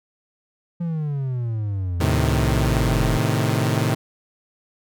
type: exponential sweep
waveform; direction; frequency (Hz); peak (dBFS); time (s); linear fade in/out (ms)
triangle; down; 174.2 to 41.94; -20; 0.8-3.18; 10
type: chord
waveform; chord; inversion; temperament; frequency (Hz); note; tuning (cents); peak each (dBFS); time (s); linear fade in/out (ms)
sawtooth; A diminished; none; equal; 110 / 130.81 / 155.56; A2 / C3 / Eb3; 0 / 0 / 0; -18 / -19 / -20; 2-3.95; 10
effects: none